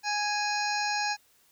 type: harmonic tone with a mistuned harmonic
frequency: 830.6 Hz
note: G#5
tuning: in tune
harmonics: 1 / 2 / 3 / 5 / 6 / 7 / 8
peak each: -30 / -33 / -35 / -37 / -38 / -38 / -39 dBFS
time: 0.03-1.17 s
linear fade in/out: 50 ms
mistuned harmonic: 7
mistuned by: -86 cents
effects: white hiss -64 dBFS RMS until 1.51 s